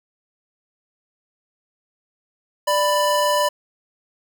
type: tone pair together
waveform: square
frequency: 590 / 992.3 Hz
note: D5 / B5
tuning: +8 / +8 cents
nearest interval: major sixth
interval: 900 cents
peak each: -20 dBFS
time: 2.67-3.49 s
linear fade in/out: 10 ms
effects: none